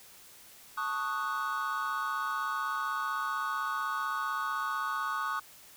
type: chord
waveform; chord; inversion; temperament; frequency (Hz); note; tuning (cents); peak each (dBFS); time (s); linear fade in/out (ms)
triangle; D# half-diminished seventh; second; equal; 880 / 1108.7 / 1244.5 / 1480; A5 / C#6 / D#6 / F#6; 0 / 0 / 0 / 0; -39 / -33 / -33 / -35; 0.77-5.4; 10
effects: white hiss -54 dBFS RMS until 5.76 s